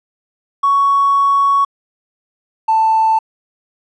triangle tone pair in turn, 1115 / 885 Hz, C#6 / A5, +10 / +10 cents, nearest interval major third, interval 400 cents, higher first, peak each -6 dBFS, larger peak neither, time 0.63-1.65 / 2.68-3.19 s, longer first, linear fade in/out 10 ms, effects tanh soft clip ceiling -7 dBFS + resampled to 22050 Hz

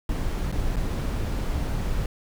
brown noise with dropouts, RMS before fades -26 dBFS, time 0.09-2.06 s, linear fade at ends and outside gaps 2 ms, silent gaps 0.517-0.524 / 0.76-0.766 s, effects none

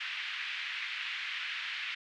pink band-pass noise, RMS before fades -38 dBFS, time 0-1.95 s, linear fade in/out 10 ms, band 1800 to 3200 Hz, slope 24 dB/octave, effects none

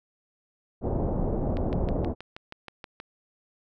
pink low-pass noise, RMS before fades -27 dBFS, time 0.81-2.15 s, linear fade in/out 50 ms, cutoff 700 Hz, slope 24 dB/octave
click train, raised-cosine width 0.3 ms, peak -23 dBFS, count 10, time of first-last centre 1.57-3.001 s, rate 6.29 Hz
effects none

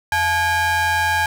square ring-modulated tone, 388.3 Hz, G4, 16 cents flat, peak -14 dBFS, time 0.12-1.26 s, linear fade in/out 2 ms, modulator 1250 Hz, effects none

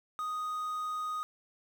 triangle tone with quantisation, 1244.5 Hz, D#6, in tune, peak -31 dBFS, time 0.19-1.23 s, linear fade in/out 0 ms, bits 9, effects none

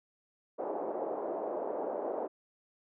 pink band-pass noise, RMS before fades -36 dBFS, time 0.58-2.28 s, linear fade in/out 20 ms, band 380 to 750 Hz, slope 24 dB/octave, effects none

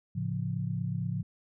sine chord, A augmented, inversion none, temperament equal, 110 / 138.59 / 174.61 Hz, A2 / C#3 / E#3, 0 / 0 / 0 cents, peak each -34 dBFS, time 0.15-1.23 s, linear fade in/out 10 ms, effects none

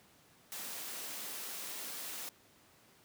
white high-pass noise, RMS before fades -43 dBFS, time 0.52-2.29 s, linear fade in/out 0 ms, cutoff 170 Hz, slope 48 dB/octave, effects pink hiss -64 dBFS RMS until 3.04 s + high-pass 100 Hz 12 dB/octave

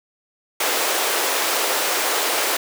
pink high-pass noise, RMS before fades -21 dBFS, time 0.6-2.57 s, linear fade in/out 5 ms, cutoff 410 Hz, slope 24 dB/octave, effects none

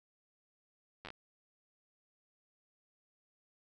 slowing click train, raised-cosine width 0.3 ms, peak -29 dBFS, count 5, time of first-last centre 1.05-1.104 s, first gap 10 ms, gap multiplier 1.2, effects none

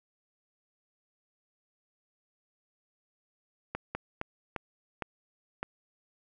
slowing click train, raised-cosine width 0.5 ms, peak -18 dBFS, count 6, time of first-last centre 3.75-5.63 s, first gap 200 ms, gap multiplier 1.32, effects none

